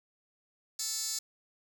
15% pulse tone with high-pass filter, 440 Hz, A4, in tune, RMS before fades -35 dBFS, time 0.79-1.19 s, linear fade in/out 5 ms, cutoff 5800 Hz, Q 3.8, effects none

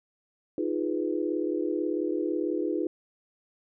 sine chord, F half-diminished seventh, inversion third, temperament equal, 311.1 / 349.2 / 415.3 / 493.9 Hz, Eb4 / F4 / Ab4 / Cb5, 0 / 0 / 0 / 0 cents, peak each -30 / -30 / -33 / -35 dBFS, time 0.58-2.87 s, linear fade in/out 2 ms, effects none

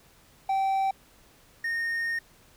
triangle tone pair in turn, 775 / 1843.3 Hz, G5 / A#6, -20 / -20 cents, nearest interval octave + minor third, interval 1500 cents, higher second, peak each -21 / -25 dBFS, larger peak first, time 0.49-0.91 / 1.64-2.19 s, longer second, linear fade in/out 5 ms, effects pink hiss -58 dBFS RMS until 2.56 s

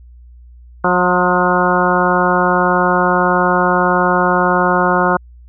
harmonic tone with a mistuned harmonic, 180 Hz, F#3, 47 cents flat, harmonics 1 / 2 / 3 / 4 / 5 / 6 / 7 / 8, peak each -19 / -19 / -19 / -19 / -19 / -19 / -19 / -19 dBFS, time 0.84-5.17 s, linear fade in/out 5 ms, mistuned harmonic 6, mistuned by -35 cents, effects added 60 Hz sine -37 dBFS peak until 5.48 s

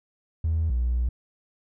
triangle tone pair in turn, 80.7 / 60.46 Hz, E2 / B1, -36 / -36 cents, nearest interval perfect fourth, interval 500 cents, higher first, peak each -18 dBFS, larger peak neither, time 0.44-0.7 / 0.7-1.09 s, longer second, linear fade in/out 5 ms, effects tanh soft clip ceiling -18 dBFS

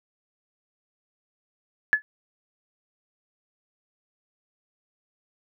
sine tone with exponential decay, 1715 Hz, A6, 45 cents flat, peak -11 dBFS, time 1.93-2.02 s, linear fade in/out 0 ms, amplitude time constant 19 ms, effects none

